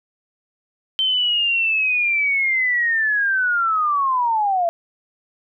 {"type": "linear sweep", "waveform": "sine", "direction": "down", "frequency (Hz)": [3111, 664], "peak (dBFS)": -16, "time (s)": [0.99, 4.69], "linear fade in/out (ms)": 0, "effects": []}